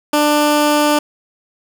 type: tone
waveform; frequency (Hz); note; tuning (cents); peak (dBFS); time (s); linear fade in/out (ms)
15% pulse; 296.6; D4; +17; -5; 0.13-0.99; 5
effects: none